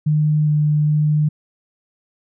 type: tone with pitch steps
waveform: sine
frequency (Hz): 151.9 / 150 / 151.1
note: D#3 / D3 / D3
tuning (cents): -41 / +37 / +50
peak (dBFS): -13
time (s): 0.06-1.29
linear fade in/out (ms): 10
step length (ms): 410
effects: none